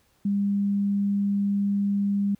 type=tone; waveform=sine; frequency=200.8 Hz; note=G3; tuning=42 cents sharp; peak=-21 dBFS; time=0.25-2.35 s; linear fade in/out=5 ms; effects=pink hiss -65 dBFS RMS until 2.39 s

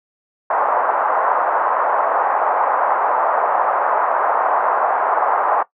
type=band-pass noise; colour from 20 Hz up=pink; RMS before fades=-17 dBFS; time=0.5-5.63 s; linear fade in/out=5 ms; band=690 to 1200 Hz; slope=24 dB/octave; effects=noise-tail reverb RT60 0.1 s tail -18 dB re dry + low-pass 2000 Hz 12 dB/octave

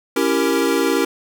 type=chord; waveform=square; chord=C# diminished seventh; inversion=none; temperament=equal with one note detuned; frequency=277.2 / 334 / 392 / 466.2 Hz; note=C#4 / E4 / G4 / Bb4; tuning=0 / +23 / 0 / 0 cents; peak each=-22 dBFS; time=0.16-1.05 s; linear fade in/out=5 ms; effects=none

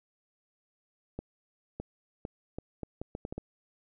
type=accelerating click train; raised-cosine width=2 ms; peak=-23 dBFS; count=10; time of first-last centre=1.19-3.38 s; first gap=610 ms; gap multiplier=0.74; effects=none

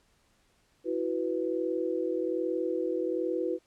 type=chord; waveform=sine; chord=E suspended second; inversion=none; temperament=just; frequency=329.6 / 370.8 / 494.4 Hz; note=E4 / F#4 / B4; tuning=0 / +4 / +2 cents; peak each=-32 dBFS; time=0.84-3.59 s; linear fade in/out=50 ms; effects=pink hiss -68 dBFS RMS until 3.66 s + low-pass 10000 Hz 12 dB/octave

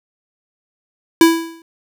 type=tone with exponential decay; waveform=square; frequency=330 Hz; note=E4; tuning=2 cents sharp; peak=-4 dBFS; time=1.21-1.62 s; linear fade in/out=2 ms; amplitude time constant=88 ms; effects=none

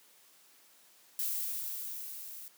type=noise with level ramp; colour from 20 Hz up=violet; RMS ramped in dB=-33 to -47 dBFS; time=1.19-2.48 s; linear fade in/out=0 ms; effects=white hiss -62 dBFS RMS until 2.57 s + high-pass 200 Hz 12 dB/octave

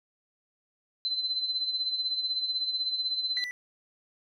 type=tone with tremolo; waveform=sine; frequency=4055 Hz; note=B7; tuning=45 cents sharp; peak=-25 dBFS; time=1.05-3.44 s; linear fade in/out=0 ms; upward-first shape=sine; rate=16 Hz; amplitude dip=60%
type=tone; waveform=triangle; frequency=1975.5 Hz; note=B6; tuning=in tune; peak=-32 dBFS; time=3.37-3.51 s; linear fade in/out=0 ms
effects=none

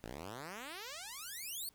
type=exponential sweep; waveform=5% pulse; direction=up; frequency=51.91 to 4600 Hz; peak=-33 dBFS; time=0.04-1.69 s; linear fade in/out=0 ms; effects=pink hiss -69 dBFS RMS until 1.74 s

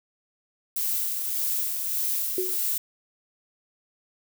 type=noise with tremolo; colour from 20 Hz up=violet; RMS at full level=-26 dBFS; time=0.76-2.78 s; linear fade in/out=5 ms; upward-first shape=sine; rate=1.7 Hz; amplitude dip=35%
type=tone with exponential decay; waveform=sine; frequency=370 Hz; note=F#4; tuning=in tune; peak=-21 dBFS; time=2.38-2.63 s; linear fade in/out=2 ms; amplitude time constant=53 ms
effects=none

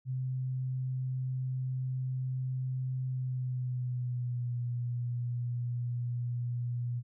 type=tone with pitch glide; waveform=sine; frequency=129.1 to 121.15 Hz; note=C3 to B2; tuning=-23 to -33 cents; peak=-31 dBFS; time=0.05-7.03 s; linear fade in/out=50 ms; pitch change=-110 cents; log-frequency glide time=3.07-4.56 s; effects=none

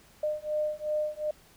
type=beating tone pair; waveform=sine; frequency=605 / 607.7 Hz; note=D#5 / D#5; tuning=-49 / -41 cents; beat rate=2.7 Hz; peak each=-31 dBFS; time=0.23-1.31 s; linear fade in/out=5 ms; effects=pink hiss -58 dBFS RMS until 1.56 s

